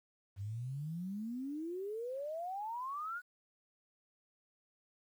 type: exponential sweep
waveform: sine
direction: up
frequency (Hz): 94.7 to 1488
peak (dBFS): -38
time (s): 0.36-3.22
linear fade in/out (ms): 50
effects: 11-bit